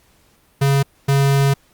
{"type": "tone pair in turn", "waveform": "square", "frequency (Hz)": [138.6, 138.6], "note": ["C#3", "C#3"], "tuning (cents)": [0, 0], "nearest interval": "unison", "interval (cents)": 0, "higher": "neither", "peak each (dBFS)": -13, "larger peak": "neither", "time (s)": [[0.61, 0.83], [1.08, 1.54]], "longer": "second", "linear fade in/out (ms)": 10, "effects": ["pink hiss -56 dBFS RMS until 1.73 s", "Opus 48 kbps"]}